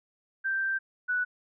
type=tone pair in turn; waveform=sine; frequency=1568 / 1480 Hz; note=G6 / F#6; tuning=0 / 0 cents; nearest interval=minor second; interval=100 cents; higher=first; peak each=-26 / -25 dBFS; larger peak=second; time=0.44-0.79 / 1.08-1.25 s; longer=first; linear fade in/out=20 ms; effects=none